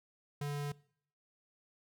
square tone, 144.6 Hz, D3, 27 cents flat, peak -36 dBFS, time 0.41-0.72 s, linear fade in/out 5 ms, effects noise-tail reverb RT60 0.6 s tail -22 dB re dry

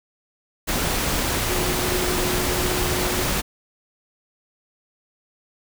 sine tone in noise, 362.1 Hz, F#4, 37 cents flat, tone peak -27 dBFS, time 1.48-3.25 s, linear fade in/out 20 ms, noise pink, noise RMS -23 dBFS, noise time 0.67-3.42 s, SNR -7 dB, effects none

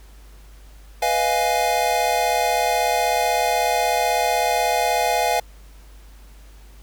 square chord, F half-diminished seventh, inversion second, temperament equal, 493.9 / 622.3 / 698.5 / 830.6 Hz, Cb5 / Eb5 / F5 / Ab5, 0 / 0 / 0 / 0 cents, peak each -27 / -27 / -22 / -23 dBFS, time 1.02-5.4 s, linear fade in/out 5 ms, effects added 50 Hz sine -42 dBFS peak until 6.82 s + pink hiss -53 dBFS RMS until 6.82 s

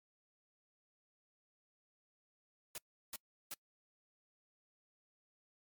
white noise bursts, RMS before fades -44 dBFS, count 3, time 2.75-3.54 s, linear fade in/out 2 ms, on 30 ms, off 350 ms, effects noise-tail reverb RT60 0.1 s tail -26 dB re dry + MP3 96 kbps

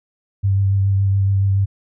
sine tone with vibrato, 98 Hz, G2, in tune, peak -13 dBFS, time 0.43-1.66 s, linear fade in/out 20 ms, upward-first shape triangle, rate 7.1 Hz, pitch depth 22 cents each way, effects none

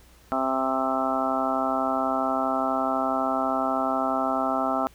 harmonic tone with a mistuned harmonic, 132.1 Hz, C3, 17 cents sharp, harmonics 2 / 3 / 4 / 5 / 6 / 7 / 8 / 9 / 10, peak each -29 / -39 / -36 / -28 / -29 / -36 / -34 / -35 / -29 dBFS, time 0.32-4.87 s, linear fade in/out 0 ms, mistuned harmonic 7, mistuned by -23 cents, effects added 60 Hz sine -54 dBFS peak until 4.94 s + pink hiss -56 dBFS RMS until 4.94 s

